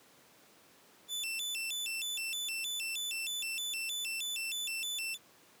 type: tone with vibrato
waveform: sawtooth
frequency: 3059 Hz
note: G7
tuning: 43 cents flat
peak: -32 dBFS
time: 1.08-5.18 s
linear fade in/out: 50 ms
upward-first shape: square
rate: 3.2 Hz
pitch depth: 230 cents each way
effects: pink hiss -61 dBFS RMS until 5.6 s + high-pass 200 Hz 12 dB/octave